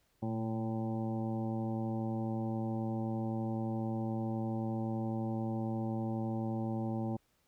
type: harmonic tone with a mistuned harmonic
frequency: 111.6 Hz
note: A2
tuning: 25 cents sharp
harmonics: 1 / 2 / 3 / 4 / 5 / 7 / 8 / 9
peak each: -37 / -36 / -41 / -52 / -45 / -45 / -53 / -59 dBFS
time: 0.22-7.17 s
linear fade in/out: 10 ms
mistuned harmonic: 1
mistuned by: +59 cents
effects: pink hiss -74 dBFS RMS until 7.47 s